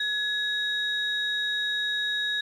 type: tone pair together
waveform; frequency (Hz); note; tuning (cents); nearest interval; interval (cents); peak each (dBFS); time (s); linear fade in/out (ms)
sine; 1687 / 3789; G#6 / A#7; +27 / +27; octave + major second; 1400; -27; 0-2.41; 5
effects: tanh soft clip ceiling -19 dBFS + 10-bit